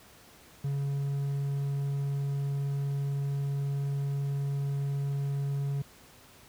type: tone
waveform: triangle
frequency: 140 Hz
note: C#3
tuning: 18 cents sharp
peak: -26 dBFS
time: 0.64-5.82 s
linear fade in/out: 5 ms
effects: pink hiss -55 dBFS RMS until 6.48 s + high-pass 60 Hz 12 dB/octave